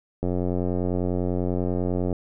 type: click train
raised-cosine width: 2 ms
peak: -13 dBFS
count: 172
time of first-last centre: 0.23-2.128 s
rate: 90.1 Hz
effects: none